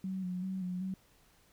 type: tone with vibrato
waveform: sine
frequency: 185 Hz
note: F#3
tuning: in tune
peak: -34 dBFS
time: 0.04-0.94 s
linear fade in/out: 2 ms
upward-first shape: square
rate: 2.6 Hz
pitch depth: 38 cents each way
effects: pink hiss -66 dBFS RMS until 1.52 s